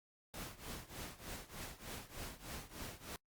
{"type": "noise with tremolo", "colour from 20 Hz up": "pink", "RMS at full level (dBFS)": -45, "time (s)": [0.34, 3.16], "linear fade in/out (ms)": 0, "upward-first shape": "triangle", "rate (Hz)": 3.3, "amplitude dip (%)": 90, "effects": ["noise-tail reverb RT60 0.1 s tail -26 dB re dry", "Opus 48 kbps"]}